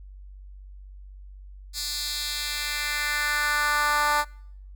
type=tone with high-pass filter sweep; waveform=10% pulse; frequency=295.3 Hz; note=D4; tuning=10 cents sharp; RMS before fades=-26 dBFS; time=1.73-4.25 s; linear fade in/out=50 ms; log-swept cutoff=4900 to 900 Hz; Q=1.8; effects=noise-tail reverb RT60 0.7 s tail -26 dB re dry + added 48 Hz sine -41 dBFS peak until 4.75 s